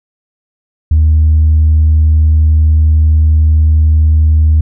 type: tone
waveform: sine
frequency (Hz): 77.78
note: D#2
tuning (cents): 0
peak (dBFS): -3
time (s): 0.91-4.61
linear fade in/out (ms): 5
effects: tanh soft clip ceiling -2 dBFS